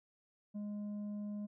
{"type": "tone with tanh clipping", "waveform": "sine", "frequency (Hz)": 207, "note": "G#3", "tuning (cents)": -5, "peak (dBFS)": -40, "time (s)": [0.54, 1.47], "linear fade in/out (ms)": 20, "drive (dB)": 5, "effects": []}